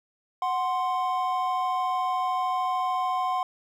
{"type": "tone pair together", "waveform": "triangle", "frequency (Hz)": [740, 1046.5], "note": ["F#5", "C6"], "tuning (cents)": [0, 0], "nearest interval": "tritone", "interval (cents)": 600, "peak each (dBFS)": -25, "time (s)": [0.42, 3.43], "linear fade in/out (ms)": 2, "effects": []}